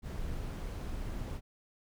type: noise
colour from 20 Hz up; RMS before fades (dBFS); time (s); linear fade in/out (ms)
brown; -38; 0.02-1.41; 50
effects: none